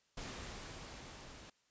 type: noise with level ramp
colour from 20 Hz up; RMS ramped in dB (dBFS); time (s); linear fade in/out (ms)
pink; -45 to -54; 0.17-1.5; 5
effects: white hiss -75 dBFS RMS until 1.7 s + resampled to 16000 Hz